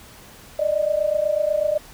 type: tone pair together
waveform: sine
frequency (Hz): 590.9 / 619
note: D5 / D#5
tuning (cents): +10 / -9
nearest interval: minor second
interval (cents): 81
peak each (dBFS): -21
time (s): 0.59-1.78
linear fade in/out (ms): 5
effects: pink hiss -45 dBFS RMS until 1.93 s